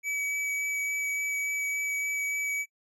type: tone with vibrato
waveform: square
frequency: 2283 Hz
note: D7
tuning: 50 cents flat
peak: -29 dBFS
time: 0.03-2.66 s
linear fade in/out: 50 ms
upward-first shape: sine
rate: 3.5 Hz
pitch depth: 8 cents each way
effects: noise-tail reverb RT60 0.1 s tail -22 dB re dry + low-pass 12000 Hz 12 dB/octave